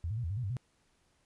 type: tone with pitch steps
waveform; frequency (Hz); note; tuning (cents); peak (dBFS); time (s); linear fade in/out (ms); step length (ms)
sine; 84 / 108.4 / 120.7 / 82.5 / 100.7 / 124.8 / 97.5 / 125.6; E2 / A2 / B2 / E2 / G2 / B2 / G2 / B2; +33 / -25 / -39 / +2 / +47 / +19 / -9 / +30; -32; 0.04-0.568; 0; 66
effects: pink hiss -72 dBFS RMS until 1.25 s + resampled to 24000 Hz